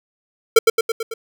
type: tone with echo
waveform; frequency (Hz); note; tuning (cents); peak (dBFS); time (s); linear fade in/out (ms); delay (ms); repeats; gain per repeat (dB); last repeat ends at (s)
square; 453; A#4; -50; -6; 0.56-0.59; 5; 110; 5; -4; 1.14
effects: none